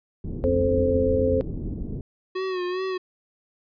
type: low-pass noise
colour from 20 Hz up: pink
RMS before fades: -31 dBFS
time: 0.24-2.01 s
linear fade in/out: 2 ms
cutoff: 370 Hz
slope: 24 dB/octave
type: harmonic tone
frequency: 87.31 Hz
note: F2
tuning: in tune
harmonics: 1 / 3 / 5 / 6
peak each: -26 / -26 / -24 / -22 dBFS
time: 0.44-1.41 s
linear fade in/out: 0 ms
type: tone with vibrato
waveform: square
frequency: 368.1 Hz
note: F#4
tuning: 9 cents flat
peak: -26 dBFS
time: 2.35-2.98 s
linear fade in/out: 10 ms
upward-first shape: sine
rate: 2.5 Hz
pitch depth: 54 cents each way
effects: resampled to 11025 Hz